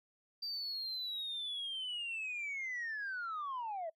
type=linear sweep; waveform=sine; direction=down; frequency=4699 to 622.3 Hz; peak=-36 dBFS; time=0.42-3.9 s; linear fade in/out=10 ms; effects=noise-tail reverb RT60 0.1 s tail -24 dB re dry + tanh soft clip ceiling -35 dBFS